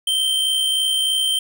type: tone with amplitude modulation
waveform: square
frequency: 3126 Hz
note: G7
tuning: 6 cents flat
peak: -16 dBFS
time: 0.07-1.39 s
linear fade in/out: 5 ms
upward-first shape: sine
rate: 63.2 Hz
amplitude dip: 35%
effects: none